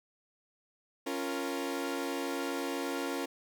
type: chord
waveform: sawtooth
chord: Bb minor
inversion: first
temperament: equal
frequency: 277.2 / 349.2 / 466.2 Hz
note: Db4 / F4 / Bb4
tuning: 0 / 0 / 0 cents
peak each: -32 / -34 / -35 dBFS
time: 1.06-3.26 s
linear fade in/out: 10 ms
effects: none